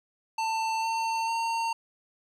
square tone with pitch steps, 892 / 902.9 / 913.9 Hz, A5 / A5 / A#5, +23 / +44 / -35 cents, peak -27 dBFS, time 0.38-1.73 s, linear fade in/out 5 ms, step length 450 ms, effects low-pass 7000 Hz 12 dB/octave + 10-bit

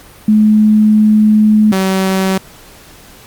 sine / sawtooth tone pair in turn, 213.9 / 190.26 Hz, A3 / F#3, -49 / +49 cents, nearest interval major second, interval 202 cents, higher first, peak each -5 / -7 dBFS, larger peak first, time 0.28-1.72 / 1.72-2.38 s, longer first, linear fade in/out 5 ms, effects pink hiss -39 dBFS RMS until 3.26 s + Opus 48 kbps

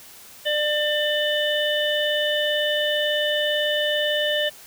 harmonic tone, 597 Hz, D5, 28 cents sharp, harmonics 1 / 3 / 5 / 6, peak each -23 / -26 / -25 / -30 dBFS, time 0.45-4.5 s, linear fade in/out 20 ms, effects white hiss -45 dBFS RMS until 4.66 s

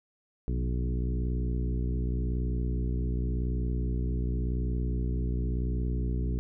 harmonic tone with a mistuned harmonic, 60.9 Hz, B1, 24 cents flat, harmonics 1 / 2 / 3 / 4 / 5 / 6 / 7, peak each -28 / -34 / -38 / -40 / -42 / -44 / -45 dBFS, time 0.48-6.39 s, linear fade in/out 0 ms, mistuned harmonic 2, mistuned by +52 cents, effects none

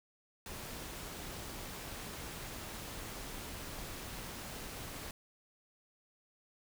pink noise with amplitude modulation, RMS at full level -43 dBFS, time 0.46-5.11 s, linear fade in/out 2 ms, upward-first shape sine, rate 266 Hz, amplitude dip 40%, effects none

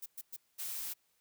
violet noise bursts, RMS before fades -43 dBFS, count 3, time 0.02-0.366 s, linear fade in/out 10 ms, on 42 ms, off 110 ms
blue noise, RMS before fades -40 dBFS, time 0.58-0.94 s, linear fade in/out 20 ms
effects white hiss -75 dBFS RMS until 1.2 s

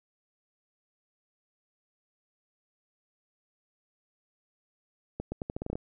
accelerating click train, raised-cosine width 2 ms, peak -20 dBFS, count 10, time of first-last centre 5.2-5.755 s, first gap 120 ms, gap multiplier 0.82, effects none

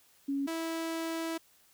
sine / sawtooth tone pair in turn, 277.8 / 327.5 Hz, C#4 / E4, +4 / -11 cents, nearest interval minor third, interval 285 cents, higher second, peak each -29 / -29 dBFS, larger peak neither, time 0.28-0.47 / 0.47-1.38 s, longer second, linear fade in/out 10 ms, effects white hiss -64 dBFS RMS until 1.73 s

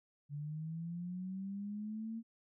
sine linear sweep, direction up, 142.8 to 229.1 Hz, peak -39 dBFS, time 0.29-2.23 s, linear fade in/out 50 ms, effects none

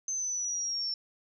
sine exponential sweep, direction down, 6250 to 5390 Hz, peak -30 dBFS, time 0.08-0.94 s, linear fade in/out 2 ms, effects none

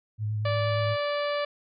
sine tone with vibrato, 106.7 Hz, G#2, 47 cents sharp, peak -26 dBFS, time 0.18-0.97 s, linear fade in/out 50 ms, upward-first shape sine, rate 8.5 Hz, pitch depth 21 cents each way
harmonic tone, 582 Hz, D5, 16 cents flat, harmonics 1 / 2 / 3 / 4 / 5 / 6 / 7 / 8, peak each -27 / -33 / -37 / -39 / -41 / -43 / -44 / -45 dBFS, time 0.45-1.45 s, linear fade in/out 5 ms
effects none

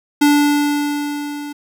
square tone with level ramp, 291.4 Hz, D4, 13 cents flat, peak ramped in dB -9 to -27 dBFS, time 0.21-1.53 s, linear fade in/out 10 ms, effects none

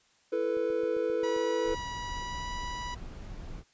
triangle chord, E suspended fourth, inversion none, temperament equal with one note detuned, 334.6 / 440 / 493.9 Hz, E4 / A4 / B4, +26 / 0 / 0 cents, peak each -33 / -29 / -28 dBFS, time 0.32-1.75 s, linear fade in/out 10 ms
click train, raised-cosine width 2 ms, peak -36 dBFS, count 7, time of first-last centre 0.57-1.365 s, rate 7.55 Hz
sawtooth tone with pitch glide, 971 to 979.4 Hz, B5 to B5, -30 to -15 cents, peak -32 dBFS, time 1.23-2.95 s, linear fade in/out 10 ms, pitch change +15 cents, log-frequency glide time 1.97-2.5 s
brown noise, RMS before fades -41 dBFS, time 1.64-3.64 s, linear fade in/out 50 ms
effects white hiss -66 dBFS RMS until 3.73 s + resampled to 16000 Hz

